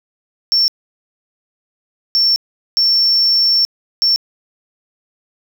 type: tone bursts at uneven times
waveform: sine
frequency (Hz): 5430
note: F8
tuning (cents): -50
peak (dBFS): -8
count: 4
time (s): 0.52-0.68 / 2.15-2.36 / 2.77-3.65 / 4.02-4.16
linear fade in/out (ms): 0
effects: tanh soft clip ceiling -8 dBFS + 7-bit